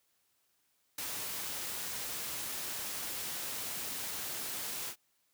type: noise with ADSR envelope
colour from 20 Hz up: white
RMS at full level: -37 dBFS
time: 0.98-4.96 s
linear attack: 6 ms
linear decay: 6 ms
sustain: -2 dB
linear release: 81 ms
effects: white hiss -75 dBFS RMS until 5.33 s + high-pass 60 Hz 12 dB/octave